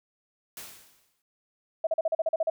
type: noise with exponential decay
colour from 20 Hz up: white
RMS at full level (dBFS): -39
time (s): 0.57-1.22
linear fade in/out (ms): 1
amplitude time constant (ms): 140
type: tone bursts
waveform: sine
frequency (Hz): 647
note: E5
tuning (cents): -32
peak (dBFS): -22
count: 10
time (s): 1.84-2.5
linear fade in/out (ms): 5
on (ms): 30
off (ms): 40
effects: none